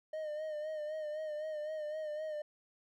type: tone with vibrato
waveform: triangle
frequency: 613 Hz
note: D#5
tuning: 26 cents flat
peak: -35 dBFS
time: 0.13-2.42 s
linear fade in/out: 5 ms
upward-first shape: sine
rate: 3.9 Hz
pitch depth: 46 cents each way
effects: none